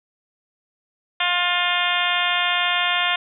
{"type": "harmonic tone", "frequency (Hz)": 353.8, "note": "F4", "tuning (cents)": 23, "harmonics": [2, 3, 4, 5, 6, 7, 8, 9, 10], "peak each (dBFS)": [-27, -27, -27, -27, -27, -27, -27, -27, -27], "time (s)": [1.2, 3.16], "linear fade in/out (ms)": 5, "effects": []}